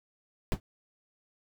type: noise with exponential decay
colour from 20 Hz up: brown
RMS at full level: -22 dBFS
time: 0.52-0.6 s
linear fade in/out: 0 ms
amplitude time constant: 17 ms
effects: none